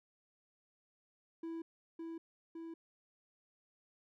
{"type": "tone with echo", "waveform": "triangle", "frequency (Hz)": 329.6, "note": "E4", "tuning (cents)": 0, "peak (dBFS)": -38, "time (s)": [1.43, 1.62], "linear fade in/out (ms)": 5, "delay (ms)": 560, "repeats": 2, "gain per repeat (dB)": -2, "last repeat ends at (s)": 2.74, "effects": []}